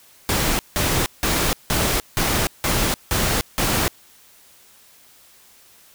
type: noise bursts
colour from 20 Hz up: pink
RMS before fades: -20 dBFS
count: 8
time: 0.29-3.88 s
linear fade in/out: 0 ms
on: 300 ms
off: 170 ms
effects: white hiss -51 dBFS RMS until 5.94 s